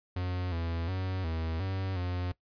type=tone with pitch steps; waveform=45% pulse; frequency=90.5 / 83.6 / 93.6 / 81.2 / 95.3 / 89.5 Hz; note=F#2 / E2 / F#2 / E2 / G2 / F2; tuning=-38 / +25 / +20 / -26 / -48 / +43 cents; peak=-31 dBFS; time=0.16-2.32 s; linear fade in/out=5 ms; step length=360 ms; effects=noise-tail reverb RT60 0.1 s tail -19 dB re dry + resampled to 11025 Hz